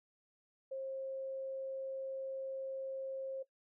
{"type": "tone", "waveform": "sine", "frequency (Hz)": 534, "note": "C5", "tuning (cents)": 35, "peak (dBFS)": -38, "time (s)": [0.71, 3.43], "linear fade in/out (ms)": 10, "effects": ["noise-tail reverb RT60 0.1 s tail -18 dB re dry"]}